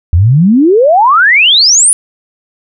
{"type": "exponential sweep", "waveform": "sine", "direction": "up", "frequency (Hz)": [78.4, 10240], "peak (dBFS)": -3, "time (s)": [0.13, 1.93], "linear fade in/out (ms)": 0, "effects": []}